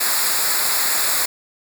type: noise with comb filter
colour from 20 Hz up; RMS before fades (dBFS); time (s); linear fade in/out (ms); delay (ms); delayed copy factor
white; -19; 0-1.26; 10; 0.33; -0.8
effects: none